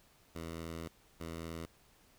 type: tone bursts at uneven times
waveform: 10% pulse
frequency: 82.41 Hz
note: E2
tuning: in tune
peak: -33 dBFS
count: 2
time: 0.35-0.88 / 1.2-1.66 s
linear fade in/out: 5 ms
effects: pink hiss -66 dBFS RMS until 2.18 s